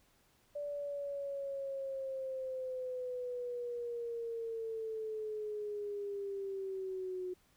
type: linear sweep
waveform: sine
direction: down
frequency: 583 to 363.1 Hz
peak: -37 dBFS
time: 0.55-7.34 s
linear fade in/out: 10 ms
effects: pink hiss -70 dBFS RMS until 7.56 s